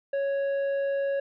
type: tone with tanh clipping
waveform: triangle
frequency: 554.4 Hz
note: C#5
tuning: in tune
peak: -26 dBFS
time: 0.13-1.2 s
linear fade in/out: 5 ms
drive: 11 dB
effects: none